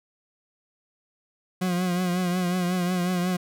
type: tone with vibrato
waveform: 40% pulse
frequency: 179.8 Hz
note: F#3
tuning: 49 cents flat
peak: -22 dBFS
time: 1.61-3.37 s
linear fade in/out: 10 ms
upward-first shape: triangle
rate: 5.5 Hz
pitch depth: 59 cents each way
effects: none